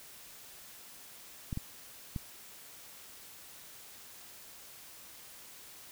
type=clicks; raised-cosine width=5 ms; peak=-23 dBFS; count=3; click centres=1.528 / 1.574 / 2.162 s; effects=white hiss -52 dBFS RMS until 5.91 s

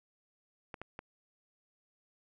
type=clicks; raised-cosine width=0.5 ms; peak=-27 dBFS; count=3; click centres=0.742 / 0.816 / 0.991 s; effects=none

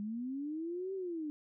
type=linear two-way sweep; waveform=sine; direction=up then down; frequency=201.2 to 390 to 291.7 Hz; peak=-36 dBFS; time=0-1.3 s; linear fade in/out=0 ms; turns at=0.94 s; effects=none

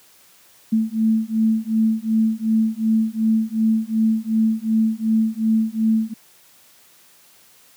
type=beating tone pair; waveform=sine; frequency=220 / 222.7 Hz; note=A3 / A3; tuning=0 / +21 cents; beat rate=2.7 Hz; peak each=-19 dBFS; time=0.72-6.14 s; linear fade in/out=10 ms; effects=white hiss -52 dBFS RMS until 7.76 s + high-pass 100 Hz 12 dB/octave

